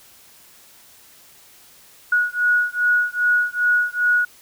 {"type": "beating tone pair", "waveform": "sine", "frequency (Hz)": [1456, 1458.5], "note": ["F#6", "F#6"], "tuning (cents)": [-28, -25], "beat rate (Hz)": 2.5, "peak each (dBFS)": -19, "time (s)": [2.12, 4.25], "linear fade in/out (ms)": 5, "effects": ["white hiss -49 dBFS RMS until 4.41 s"]}